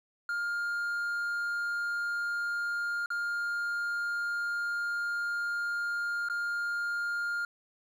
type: tone with dropouts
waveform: triangle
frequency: 1408 Hz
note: F6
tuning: 14 cents sharp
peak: -28 dBFS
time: 0.29-7.45 s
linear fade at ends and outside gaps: 2 ms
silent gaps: 3.06-3.103 / 6.287-6.298 s
effects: 11-bit